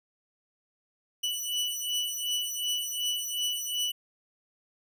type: beating tone pair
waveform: sawtooth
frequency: 2960 / 2962.7 Hz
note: F#7 / F#7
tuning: 0 / +2 cents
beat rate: 2.7 Hz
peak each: -29 dBFS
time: 1.23-3.92 s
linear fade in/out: 10 ms
effects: none